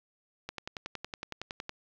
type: click train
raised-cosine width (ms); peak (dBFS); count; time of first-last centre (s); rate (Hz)
0.2; -19; 14; 0.49-1.694; 10.8
effects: low-pass 5000 Hz 12 dB/octave + 9-bit